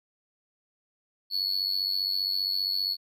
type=tone with amplitude modulation; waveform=triangle; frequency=4400 Hz; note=C#8; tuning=14 cents flat; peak=-21 dBFS; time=1.3-2.97 s; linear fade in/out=50 ms; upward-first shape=sine; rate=95.1 Hz; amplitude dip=80%; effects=none